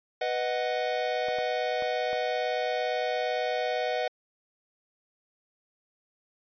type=chord; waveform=square; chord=B major; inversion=none; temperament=equal; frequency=493.9 / 622.3 / 740 Hz; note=B4 / D#5 / F#5; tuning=0 / 0 / 0 cents; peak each=-32 dBFS; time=0.21-4.08 s; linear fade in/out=5 ms
type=clicks; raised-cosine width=1 ms; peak=-28 dBFS; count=4; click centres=1.285 / 1.386 / 1.823 / 2.131 s
effects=resampled to 11025 Hz